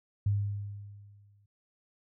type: tone with exponential decay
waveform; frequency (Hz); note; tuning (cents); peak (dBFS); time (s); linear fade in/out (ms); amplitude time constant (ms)
sine; 101.6; G#2; -38; -23; 0.26-1.46; 5; 260
effects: none